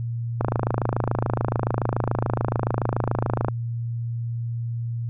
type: click train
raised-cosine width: 1 ms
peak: -8 dBFS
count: 84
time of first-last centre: 0.41-3.484 s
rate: 27 Hz
effects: added 117 Hz sine -25 dBFS peak until 5.09 s